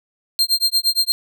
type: tone with tremolo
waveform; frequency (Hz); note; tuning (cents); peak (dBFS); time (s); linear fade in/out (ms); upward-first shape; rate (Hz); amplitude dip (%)
40% pulse; 4186; C8; 0; -11; 0.39-1.12; 0; sine; 8.6; 100
effects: none

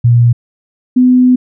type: tone pair in turn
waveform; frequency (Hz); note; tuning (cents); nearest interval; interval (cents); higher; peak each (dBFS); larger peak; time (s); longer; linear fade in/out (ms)
sine; 119.3 / 251.7; A#2 / B3; +41 / +33; octave + minor second; 1292; second; -4; neither; 0.04-0.33 / 0.96-1.36; second; 10
effects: none

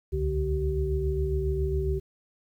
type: tone cluster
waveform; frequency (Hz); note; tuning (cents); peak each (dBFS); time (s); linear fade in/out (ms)
sine; 68.2 / 75.5 / 146.2 / 383.9; C#2 / D2 / D3 / G4; -28 / +48 / -7 / -36; -27 / -35 / -33 / -29; 0.12-2; 20
effects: 10-bit

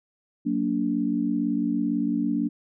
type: chord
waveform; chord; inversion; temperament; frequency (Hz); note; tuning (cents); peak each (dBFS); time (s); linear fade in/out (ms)
sine; Gb augmented; none; just; 185 / 231.2 / 289.1; Gb3 / Bb3 / D4; 0 / -14 / -27; -30 / -26 / -25; 0.45-2.49; 20
effects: none

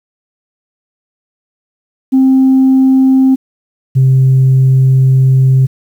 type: tone pair in turn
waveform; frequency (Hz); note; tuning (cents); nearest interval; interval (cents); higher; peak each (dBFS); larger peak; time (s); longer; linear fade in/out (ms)
sine; 263.7 / 131.85; C4 / C3; +14 / +14; octave; 1200; first; -3; neither; 2.12-3.36 / 3.95-5.67; second; 20
effects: tanh soft clip ceiling -2 dBFS + 7-bit

